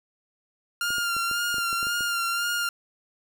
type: tone with vibrato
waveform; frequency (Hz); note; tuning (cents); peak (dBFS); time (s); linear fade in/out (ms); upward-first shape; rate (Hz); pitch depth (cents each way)
sawtooth; 1396.9; F6; 0; -21; 0.81-2.69; 2; sine; 1.9; 30
type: clicks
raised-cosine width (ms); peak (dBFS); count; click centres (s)
2; -28; 10; 0.905 / 0.983 / 1.166 / 1.313 / 1.543 / 1.583 / 1.729 / 1.829 / 1.869 / 2.008
effects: none